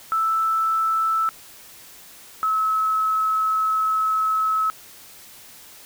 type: tone pair in turn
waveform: sine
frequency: 1318.5 / 1292.9 Hz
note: E6 / E6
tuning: 0 / -34 cents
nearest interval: unison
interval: 34 cents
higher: first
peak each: -18 dBFS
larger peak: neither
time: 0.12-1.29 / 2.43-4.7 s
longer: second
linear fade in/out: 0 ms
effects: white hiss -45 dBFS RMS until 5.85 s